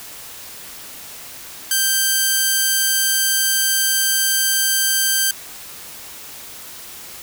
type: tone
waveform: 5% pulse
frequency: 1568 Hz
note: G6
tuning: in tune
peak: -4 dBFS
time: 1.71-5.31 s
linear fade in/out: 2 ms
effects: white hiss -36 dBFS RMS until 7.22 s